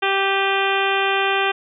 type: harmonic tone with a mistuned harmonic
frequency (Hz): 390.9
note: G4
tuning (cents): -5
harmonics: 1 / 2 / 3 / 4 / 5 / 6 / 7 / 8 / 9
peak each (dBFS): -23 / -23 / -25 / -24 / -28 / -27 / -27 / -28 / -33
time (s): 0.02-1.52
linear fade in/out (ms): 10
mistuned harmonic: 6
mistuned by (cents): +58
effects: none